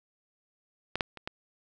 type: clicks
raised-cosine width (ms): 0.3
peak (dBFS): -14 / -10 / -27 / -18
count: 4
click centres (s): 0.956 / 1.008 / 1.173 / 1.275
effects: none